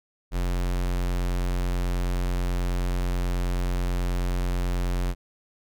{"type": "tone", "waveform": "square", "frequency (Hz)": 44.65, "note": "F1", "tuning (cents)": 39, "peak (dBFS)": -24, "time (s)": [0.31, 5.15], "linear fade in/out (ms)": 50, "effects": []}